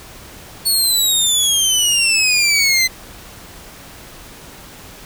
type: exponential sweep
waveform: 20% pulse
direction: down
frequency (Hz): 4435 to 2038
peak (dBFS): -7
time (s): 0.65-2.88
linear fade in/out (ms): 20
effects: pink hiss -38 dBFS RMS until 5.05 s